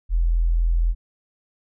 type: tone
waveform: sine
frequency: 41.96 Hz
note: E1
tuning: 31 cents sharp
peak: -16 dBFS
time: 0.09-0.95 s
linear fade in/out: 50 ms
effects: none